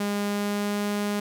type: tone with pitch glide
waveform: sawtooth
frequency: 204 to 205.7 Hz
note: G#3 to G#3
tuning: -31 to -16 cents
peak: -21 dBFS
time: 0-1.2 s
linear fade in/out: 5 ms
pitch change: +15 cents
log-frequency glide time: 0.24-0.9 s
effects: none